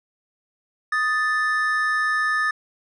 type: tone pair together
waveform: triangle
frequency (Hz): 1244.5 / 1760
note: D#6 / A6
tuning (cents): 0 / 0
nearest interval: tritone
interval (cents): 600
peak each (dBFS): -22 / -19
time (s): 0.92-2.51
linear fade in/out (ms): 5
effects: resampled to 24000 Hz